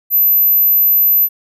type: tone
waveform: sine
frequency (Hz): 12060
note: F#9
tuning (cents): +32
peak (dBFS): -8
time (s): 0.1-1.29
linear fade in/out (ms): 50
effects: none